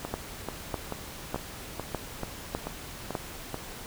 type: two click trains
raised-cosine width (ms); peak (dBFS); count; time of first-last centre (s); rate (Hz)
1; -18 / -15; 9 / 6; 0.05-3.543 / 0.14-3.152; 2.29 / 1.66
effects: pink hiss -42 dBFS RMS until 3.86 s